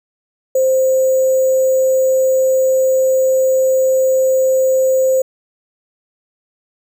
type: tone with sample-and-hold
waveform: sine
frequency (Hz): 523.3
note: C5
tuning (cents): 0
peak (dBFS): -10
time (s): 0.55-5.22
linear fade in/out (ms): 5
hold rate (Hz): 7350
effects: none